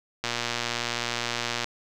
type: click train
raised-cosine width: 0.2 ms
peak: -10 dBFS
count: 168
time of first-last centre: 0.24-1.643 s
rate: 119 Hz
effects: none